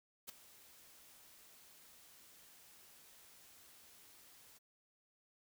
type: noise with ADSR envelope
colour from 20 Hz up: white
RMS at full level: -45 dBFS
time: 0.27-4.59 s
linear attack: 24 ms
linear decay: 6 ms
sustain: -17 dB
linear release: 22 ms
effects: none